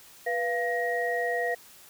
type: tone cluster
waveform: sine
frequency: 488 / 692 / 1887 Hz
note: B4 / F5 / A#6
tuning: -21 / -16 / +21 cents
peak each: -30 dBFS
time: 0.26-1.55 s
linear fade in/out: 10 ms
effects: white hiss -52 dBFS RMS until 1.89 s